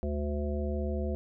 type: harmonic tone with a mistuned harmonic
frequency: 73.5 Hz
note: D2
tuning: 2 cents sharp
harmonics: 1 / 3 / 5 / 7 / 9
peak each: -31 / -36 / -38 / -39 / -41 dBFS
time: 0.03-1.15 s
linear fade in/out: 0 ms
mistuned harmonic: 3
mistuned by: -49 cents
effects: none